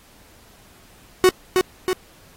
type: tone with echo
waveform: 45% pulse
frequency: 369.9 Hz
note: F#4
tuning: in tune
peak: -10 dBFS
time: 1.24-1.29 s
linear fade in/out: 0 ms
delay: 320 ms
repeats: 2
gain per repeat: -4 dB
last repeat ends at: 1.93 s
effects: pink hiss -51 dBFS RMS until 2.36 s + AAC 48 kbps